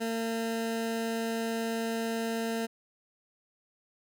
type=tone; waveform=20% pulse; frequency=227.3 Hz; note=A#3; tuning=43 cents flat; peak=-25 dBFS; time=0-2.67 s; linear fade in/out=20 ms; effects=none